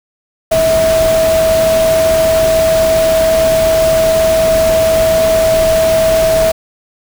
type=tone in noise; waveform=sine; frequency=647 Hz; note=E5; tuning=32 cents flat; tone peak=-8 dBFS; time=0.51-6.52 s; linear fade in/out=10 ms; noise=pink; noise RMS=-19 dBFS; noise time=0.51-6.52 s; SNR=+8 dB; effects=none